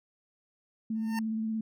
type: tone with vibrato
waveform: sine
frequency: 220.7 Hz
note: A3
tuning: 5 cents sharp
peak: -29 dBFS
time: 0.9-1.61 s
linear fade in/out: 5 ms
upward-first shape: triangle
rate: 17 Hz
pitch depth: 24 cents each way
type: tone with exponential growth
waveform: 25% pulse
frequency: 906 Hz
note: A#5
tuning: 50 cents flat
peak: -28 dBFS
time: 0.95-1.19 s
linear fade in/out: 2 ms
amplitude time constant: 51 ms
effects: none